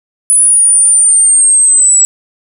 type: linear sweep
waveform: sine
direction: down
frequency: 9956 to 7770 Hz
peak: -4 dBFS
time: 0.3-2.05 s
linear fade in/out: 0 ms
effects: none